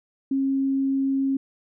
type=tone; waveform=sine; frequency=270.7 Hz; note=C#4; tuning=41 cents flat; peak=-20 dBFS; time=0.31-1.37 s; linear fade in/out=5 ms; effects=none